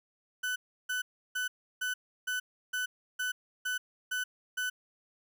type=tone bursts; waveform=35% pulse; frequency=1500 Hz; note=F#6; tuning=23 cents sharp; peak=-29 dBFS; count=10; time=0.43-4.7 s; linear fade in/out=10 ms; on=130 ms; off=330 ms; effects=none